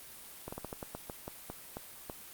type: slowing click train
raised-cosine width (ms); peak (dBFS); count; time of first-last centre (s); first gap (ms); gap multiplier
1; -25; 12; 0.48-2.098; 45; 1.22
effects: white hiss -50 dBFS RMS until 2.33 s + Opus 32 kbps